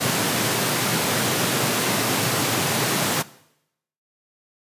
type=high-pass noise; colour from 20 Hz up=pink; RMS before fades=-22 dBFS; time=0-3.23 s; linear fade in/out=20 ms; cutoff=110 Hz; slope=48 dB/octave; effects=noise-tail reverb RT60 0.8 s tail -19 dB re dry + resampled to 32000 Hz